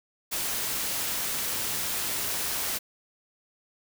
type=noise; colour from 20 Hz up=white; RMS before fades=-30 dBFS; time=0.31-2.79 s; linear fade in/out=20 ms; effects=none